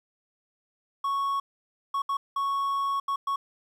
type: tone bursts at uneven times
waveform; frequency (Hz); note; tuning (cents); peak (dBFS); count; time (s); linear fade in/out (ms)
triangle; 1108; C#6; -1; -23; 6; 1.04-1.4 / 1.94-2.02 / 2.09-2.17 / 2.36-3 / 3.08-3.16 / 3.27-3.36; 5
effects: 10-bit